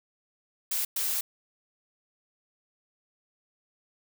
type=noise bursts at uneven times; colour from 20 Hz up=blue; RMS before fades=-29 dBFS; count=2; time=0.71-0.85 / 0.96-1.21 s; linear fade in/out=5 ms; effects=none